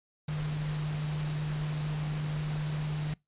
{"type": "tone in noise", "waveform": "sine", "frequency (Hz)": 151.2, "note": "D#3", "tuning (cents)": -49, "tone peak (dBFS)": -30, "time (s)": [0.28, 3.14], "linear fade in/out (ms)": 5, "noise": "pink", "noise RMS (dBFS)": -42, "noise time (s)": [0.28, 3.14], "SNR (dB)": 9, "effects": ["noise-tail reverb RT60 0.2 s tail -24 dB re dry", "resampled to 8000 Hz"]}